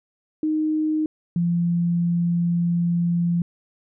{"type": "tone pair in turn", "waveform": "sine", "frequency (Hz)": [310, 171.98], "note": ["D#4", "F3"], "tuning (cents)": [-6, -26], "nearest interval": "minor seventh", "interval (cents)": 1020, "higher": "first", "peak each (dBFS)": [-19, -18], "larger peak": "second", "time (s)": [[0.43, 1.06], [1.36, 3.42]], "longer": "second", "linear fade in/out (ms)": 2, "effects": []}